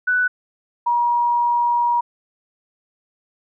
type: tone pair in turn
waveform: sine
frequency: 1489 / 954.8 Hz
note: F#6 / A#5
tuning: +11 / +41 cents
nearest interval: minor sixth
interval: 770 cents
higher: first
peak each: -15 dBFS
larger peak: neither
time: 0.07-0.28 / 0.86-2.01 s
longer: second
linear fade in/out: 10 ms
effects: none

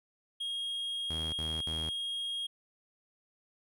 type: tone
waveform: triangle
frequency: 3262 Hz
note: G#7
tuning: 32 cents flat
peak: -32 dBFS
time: 0.4-2.47 s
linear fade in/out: 10 ms
type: tone bursts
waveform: sawtooth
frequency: 79.9 Hz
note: D#2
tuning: 47 cents sharp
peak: -34 dBFS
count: 3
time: 1.1-1.898 s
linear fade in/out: 5 ms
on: 230 ms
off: 54 ms
effects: none

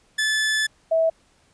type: tone pair in turn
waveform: sawtooth / sine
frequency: 1737 / 650.6 Hz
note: A6 / E5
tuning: -23 / -23 cents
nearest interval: octave + perfect fourth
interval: 1700 cents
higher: first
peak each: -16 dBFS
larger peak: neither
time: 0.18-0.67 / 0.91-1.1 s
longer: first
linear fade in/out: 10 ms
effects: pink hiss -60 dBFS RMS until 1.53 s + resampled to 22050 Hz

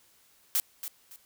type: noise with echo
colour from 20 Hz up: blue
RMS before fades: -26 dBFS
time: 0.55-0.6 s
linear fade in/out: 0 ms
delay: 280 ms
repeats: 2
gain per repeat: -11 dB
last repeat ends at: 1.16 s
effects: white hiss -63 dBFS RMS until 1.25 s

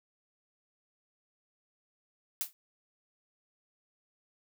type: noise with exponential decay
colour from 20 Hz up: blue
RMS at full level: -29 dBFS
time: 2.41-2.53 s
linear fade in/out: 0 ms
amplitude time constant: 25 ms
effects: none

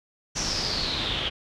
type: noise with low-pass filter sweep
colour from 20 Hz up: pink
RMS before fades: -28 dBFS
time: 0.35-1.3 s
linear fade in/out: 20 ms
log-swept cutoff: 6000 to 3100 Hz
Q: 7.6
effects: none

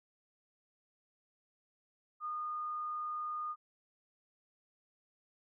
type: tone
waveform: sine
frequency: 1224 Hz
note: D#6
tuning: 29 cents flat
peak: -36 dBFS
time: 2.2-3.56 s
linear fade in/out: 50 ms
effects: none

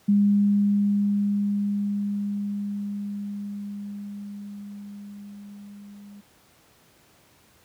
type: tone with level ramp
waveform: sine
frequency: 203.2 Hz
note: G#3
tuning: 38 cents flat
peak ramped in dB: -15 to -42 dBFS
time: 0.08-6.21 s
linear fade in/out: 10 ms
effects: pink hiss -58 dBFS RMS until 7.64 s + high-pass 80 Hz 12 dB/octave

